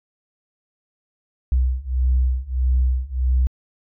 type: beating tone pair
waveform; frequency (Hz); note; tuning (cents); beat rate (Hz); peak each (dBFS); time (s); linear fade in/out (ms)
sine; 62.8 / 64.4; B1 / C2; +30 / -27; 1.6; -19 / -18; 1.52-3.47; 0
effects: tanh soft clip ceiling -11 dBFS